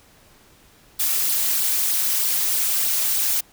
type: noise with flanger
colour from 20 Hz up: blue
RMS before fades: -21 dBFS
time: 0.99-3.41 s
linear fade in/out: 10 ms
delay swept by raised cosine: 0.21 to 3.81 ms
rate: 3.2 Hz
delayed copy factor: +0.5
effects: pink hiss -53 dBFS RMS until 3.52 s